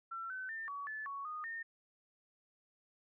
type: tone with pitch steps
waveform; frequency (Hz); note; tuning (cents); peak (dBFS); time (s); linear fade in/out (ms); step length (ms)
sine; 1348 / 1521 / 1797 / 1131 / 1738 / 1115 / 1234 / 1827; E6 / F#6 / A6 / C#6 / A6 / C#6 / D#6 / A#6; +38 / +47 / +36 / +34 / -22 / +10 / -15 / -35; -40; 0.11-1.63; 10; 190
effects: none